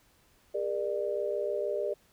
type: tone cluster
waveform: sine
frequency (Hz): 406.7 / 473.2 / 597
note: G#4 / A#4 / D5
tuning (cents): -36 / +26 / +28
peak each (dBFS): -33 / -35 / -32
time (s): 0.54-1.94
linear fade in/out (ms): 10
effects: pink hiss -65 dBFS RMS until 2.12 s